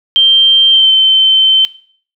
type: tone with pitch glide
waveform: sine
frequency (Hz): 3150 to 3091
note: G7 to G7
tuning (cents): +8 to -25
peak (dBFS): -4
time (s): 0.16-1.65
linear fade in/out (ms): 0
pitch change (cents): -33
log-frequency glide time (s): 0.7-0.91
effects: noise-tail reverb RT60 0.5 s tail -20 dB re dry